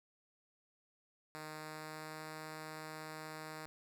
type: tone with pitch glide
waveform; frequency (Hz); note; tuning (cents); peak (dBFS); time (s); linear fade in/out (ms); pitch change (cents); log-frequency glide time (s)
5% pulse; 154.8 to 156.15; D#3 to D#3; -9 to +7; -34; 1.35-3.66; 0; +16; 1.53-2.26
effects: none